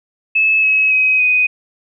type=tone with pitch steps; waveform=sine; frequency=2600 / 2566 / 2532 / 2498 Hz; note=E7 / E7 / D#7 / D#7; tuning=-24 / -47 / +30 / +6 cents; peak=-10 dBFS; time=0.35-1.47 s; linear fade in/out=10 ms; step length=280 ms; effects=none